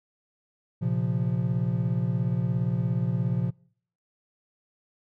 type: chord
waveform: triangle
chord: Bb suspended second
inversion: none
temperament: equal with one note detuned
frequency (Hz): 116.54 / 133.64 / 174.61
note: Bb2 / C3 / F3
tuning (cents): 0 / +37 / 0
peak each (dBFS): -26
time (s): 0.81-3.51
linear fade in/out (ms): 20
effects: noise-tail reverb RT60 0.6 s tail -25 dB re dry

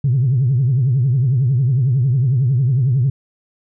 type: tone with vibrato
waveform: sine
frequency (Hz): 128.8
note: C3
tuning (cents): -27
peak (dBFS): -11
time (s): 0.04-3.1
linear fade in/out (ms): 5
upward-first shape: triangle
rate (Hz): 11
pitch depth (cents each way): 220
effects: tanh soft clip ceiling -8 dBFS

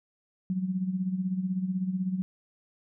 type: tone with tremolo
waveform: sine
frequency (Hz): 186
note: F#3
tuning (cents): +9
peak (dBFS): -24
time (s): 0.5-2.22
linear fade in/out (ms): 0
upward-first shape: sine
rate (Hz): 16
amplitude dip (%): 65
effects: none

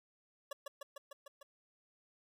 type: tone with echo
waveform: 25% pulse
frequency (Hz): 565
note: C#5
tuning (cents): +33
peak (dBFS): -36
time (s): 0.51-0.53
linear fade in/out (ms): 5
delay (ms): 150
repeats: 6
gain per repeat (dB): -2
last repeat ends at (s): 1.43
effects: 12-bit

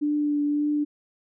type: tone with vibrato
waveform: sine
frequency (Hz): 294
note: D4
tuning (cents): +2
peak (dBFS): -21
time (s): 0.01-0.85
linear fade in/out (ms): 20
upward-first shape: triangle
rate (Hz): 1.8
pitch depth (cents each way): 18
effects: none

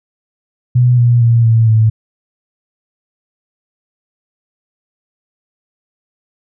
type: tone with pitch steps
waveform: sine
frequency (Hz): 123.6 / 120.15 / 116.8 / 113.54 / 110.37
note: B2 / B2 / A#2 / A#2 / A2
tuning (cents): +2 / -47 / +4 / -45 / +6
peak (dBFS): -6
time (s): 0.75-1.9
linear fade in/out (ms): 10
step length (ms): 230
effects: none

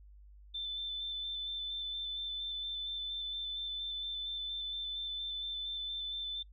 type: tone with vibrato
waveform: sine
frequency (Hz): 3534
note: A7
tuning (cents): +7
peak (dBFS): -36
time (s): 0.54-6.43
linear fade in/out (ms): 10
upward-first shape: square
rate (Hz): 4.3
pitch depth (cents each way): 11
effects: noise-tail reverb RT60 0.1 s tail -20 dB re dry + added 50 Hz sine -53 dBFS peak until 6.52 s

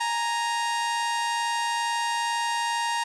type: tone pair together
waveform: sawtooth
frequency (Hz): 830.1 / 932.3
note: G#5 / A#5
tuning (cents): -1 / 0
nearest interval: major second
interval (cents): 201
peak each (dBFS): -31 / -21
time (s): 0-3.04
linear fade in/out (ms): 10
effects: resampled to 22050 Hz + 10-bit

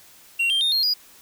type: tone with pitch steps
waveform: triangle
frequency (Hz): 2748 / 3175 / 3668 / 4238 / 4896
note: F7 / G7 / A#7 / C8 / D#8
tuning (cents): -29 / +21 / -29 / +21 / -29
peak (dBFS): -17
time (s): 0.39-0.94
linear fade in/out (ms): 10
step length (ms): 110
effects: white hiss -50 dBFS RMS until 1.21 s

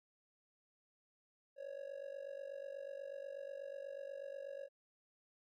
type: tone with amplitude modulation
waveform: triangle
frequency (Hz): 554.4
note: C#5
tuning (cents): 0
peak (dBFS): -39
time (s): 1.56-4.69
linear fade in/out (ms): 50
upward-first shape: sine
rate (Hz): 48.2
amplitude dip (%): 85
effects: none

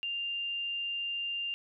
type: tone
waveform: sine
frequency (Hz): 2794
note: F7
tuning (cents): 0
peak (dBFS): -32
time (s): 0.03-1.54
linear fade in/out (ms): 0
effects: none

